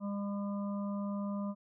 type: harmonic tone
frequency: 201.6 Hz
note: G3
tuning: 49 cents sharp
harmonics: 1 / 3 / 5 / 6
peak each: -34 / -44 / -48 / -50 dBFS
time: 0-1.55 s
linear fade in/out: 50 ms
effects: none